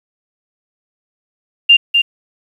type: tone with echo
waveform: sine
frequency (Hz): 2794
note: F7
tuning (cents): 0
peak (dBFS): -3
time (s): 1.69-1.77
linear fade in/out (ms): 10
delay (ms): 250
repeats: 1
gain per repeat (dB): -5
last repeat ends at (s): 2.02
effects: 7-bit